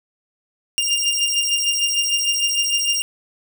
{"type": "beating tone pair", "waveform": "20% pulse", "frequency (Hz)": [2800, 2806.6], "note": ["F7", "F7"], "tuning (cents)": [4, 8], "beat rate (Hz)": 6.6, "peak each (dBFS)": [-16, -16], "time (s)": [0.78, 3.02], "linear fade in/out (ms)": 0, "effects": []}